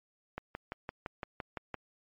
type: click train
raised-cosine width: 0.5 ms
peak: -22 dBFS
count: 9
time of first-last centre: 0.38-1.743 s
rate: 5.87 Hz
effects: MP3 32 kbps